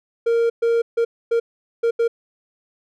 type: tone bursts at uneven times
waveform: triangle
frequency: 464.5 Hz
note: A#4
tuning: 6 cents flat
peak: -13 dBFS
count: 6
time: 0.26-0.5 / 0.62-0.82 / 0.97-1.05 / 1.31-1.4 / 1.83-1.91 / 1.99-2.08 s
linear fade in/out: 10 ms
effects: none